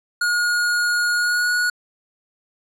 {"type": "tone with pitch glide", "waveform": "square", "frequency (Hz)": [1437, 1456.2], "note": ["F6", "F#6"], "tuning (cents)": [49, -28], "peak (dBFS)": -18, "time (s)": [0.21, 1.7], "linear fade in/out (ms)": 5, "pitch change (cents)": 23, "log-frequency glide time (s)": [1.15, 1.51], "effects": ["low-pass 11000 Hz 12 dB/octave"]}